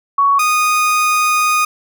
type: tone pair in turn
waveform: sine / 30% pulse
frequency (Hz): 1118 / 1237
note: C#6 / D#6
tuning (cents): +14 / -10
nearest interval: major second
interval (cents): 176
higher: second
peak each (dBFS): -9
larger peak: neither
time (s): 0.18-0.39 / 0.39-1.65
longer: second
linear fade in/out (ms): 5
effects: none